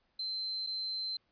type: tone with dropouts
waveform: sine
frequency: 4100 Hz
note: C8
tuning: 36 cents flat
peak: -34 dBFS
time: 0.19-1.17 s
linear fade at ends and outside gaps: 5 ms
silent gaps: 0.666-0.67 s
effects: pink hiss -75 dBFS RMS until 1.31 s + resampled to 11025 Hz